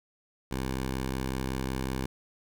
10% pulse tone, 65.41 Hz, C2, in tune, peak -22 dBFS, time 0.51-2.06 s, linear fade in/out 5 ms, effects none

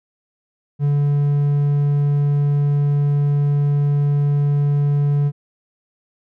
triangle tone, 144.1 Hz, D3, 33 cents flat, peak -12 dBFS, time 0.79-5.32 s, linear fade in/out 50 ms, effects none

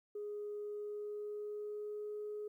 sine tone with pitch glide, 415.3 to 419.9 Hz, G#4 to G#4, 0 to +19 cents, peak -39 dBFS, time 0.15-2.48 s, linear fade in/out 5 ms, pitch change +19 cents, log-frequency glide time 0.52-2.18 s, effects tanh soft clip ceiling -36 dBFS + 13-bit

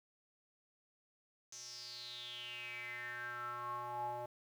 square tone with band-pass filter sweep, 121.2 Hz, B2, 32 cents flat, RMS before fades -45 dBFS, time 1.52-4.26 s, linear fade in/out 5 ms, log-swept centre 6200 to 710 Hz, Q 8.1, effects 11-bit

